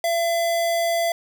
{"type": "tone", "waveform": "square", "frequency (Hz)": 675, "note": "E5", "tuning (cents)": 41, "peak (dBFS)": -20, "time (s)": [0.04, 1.12], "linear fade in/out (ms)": 2, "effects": []}